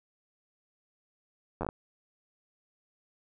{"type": "slowing click train", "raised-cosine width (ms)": 1, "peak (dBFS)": -19, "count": 6, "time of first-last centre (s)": [1.61, 1.689], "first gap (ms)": 10, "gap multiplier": 1.23, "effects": []}